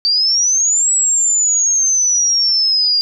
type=exponential two-way sweep; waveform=sine; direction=up then down; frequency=4600 to 7840 to 4785 Hz; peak=-11 dBFS; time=0.05-3.01 s; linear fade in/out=0 ms; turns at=0.92 s; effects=none